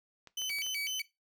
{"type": "clicks", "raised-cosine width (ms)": 0.2, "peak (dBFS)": -32, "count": 5, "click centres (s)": [0.273, 0.418, 0.502, 0.586, 0.665]}
{"type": "tone with vibrato", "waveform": "30% pulse", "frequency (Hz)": 2629, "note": "E7", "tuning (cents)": -5, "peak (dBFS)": -31, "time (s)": [0.37, 1.02], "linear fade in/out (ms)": 5, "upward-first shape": "square", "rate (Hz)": 4, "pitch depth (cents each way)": 250}
{"effects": ["noise-tail reverb RT60 0.2 s tail -17 dB re dry"]}